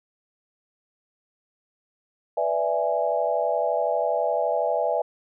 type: chord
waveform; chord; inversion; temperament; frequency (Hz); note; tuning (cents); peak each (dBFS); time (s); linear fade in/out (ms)
sine; E dominant seventh; second; equal; 493.9 / 587.3 / 659.3 / 830.6; B4 / D5 / E5 / G#5; 0 / 0 / 0 / 0; -28 / -26 / -25 / -28; 2.37-5.02; 5
effects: none